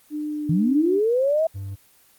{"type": "tone with vibrato", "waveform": "sine", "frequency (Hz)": 299.3, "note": "D4", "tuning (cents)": 33, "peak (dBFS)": -25, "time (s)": [0.1, 1.01], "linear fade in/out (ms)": 50, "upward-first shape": "sine", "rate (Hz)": 1.7, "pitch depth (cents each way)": 9}
{"type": "linear sweep", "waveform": "sine", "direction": "up", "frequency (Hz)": [146.83, 659.3], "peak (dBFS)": -17, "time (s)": [0.49, 1.47], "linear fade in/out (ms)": 5}
{"type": "tone", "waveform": "triangle", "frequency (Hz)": 98, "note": "G2", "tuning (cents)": 0, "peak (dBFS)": -27, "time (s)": [1.54, 1.76], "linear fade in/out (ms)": 20}
{"effects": ["white hiss -56 dBFS RMS until 2.18 s", "Opus 24 kbps"]}